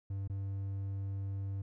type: tone with dropouts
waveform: triangle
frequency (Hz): 98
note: G2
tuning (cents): 0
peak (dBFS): -33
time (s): 0.1-1.62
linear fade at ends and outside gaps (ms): 5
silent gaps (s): 0.277-0.297
effects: none